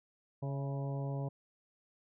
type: harmonic tone with a mistuned harmonic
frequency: 139.1 Hz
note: C#3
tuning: 6 cents sharp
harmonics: 1 / 2 / 3 / 4 / 5 / 6 / 7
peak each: -35 / -46 / -47 / -46 / -49 / -53 / -53 dBFS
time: 0.42-1.29 s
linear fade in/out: 10 ms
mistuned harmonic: 5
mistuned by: -49 cents
effects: none